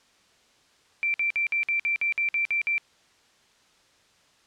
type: tone bursts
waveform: sine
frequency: 2349 Hz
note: D7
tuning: in tune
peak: -22 dBFS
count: 11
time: 1.03-2.78 s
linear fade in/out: 0 ms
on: 110 ms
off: 54 ms
effects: white hiss -61 dBFS RMS until 4.46 s + low-pass 6000 Hz 12 dB/octave